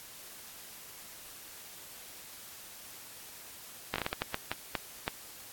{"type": "slowing click train", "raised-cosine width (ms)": 0.3, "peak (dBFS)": -15, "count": 11, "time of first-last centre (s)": [3.94, 5.079], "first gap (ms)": 18, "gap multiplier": 1.38, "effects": ["white hiss -49 dBFS RMS until 5.52 s", "AAC 64 kbps"]}